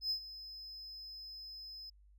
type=tone with ADSR envelope; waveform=triangle; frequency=5100 Hz; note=D#8; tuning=42 cents sharp; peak=-30 dBFS; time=0.01-1.9 s; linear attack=94 ms; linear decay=89 ms; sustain=-15 dB; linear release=7 ms; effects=added 50 Hz sine -60 dBFS peak until 2.18 s